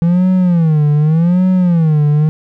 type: tone with vibrato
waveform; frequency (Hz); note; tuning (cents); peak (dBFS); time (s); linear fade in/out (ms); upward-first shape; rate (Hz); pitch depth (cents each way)
triangle; 165.6; E3; +8; -6; 0.02-2.29; 0; sine; 0.85; 200
effects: none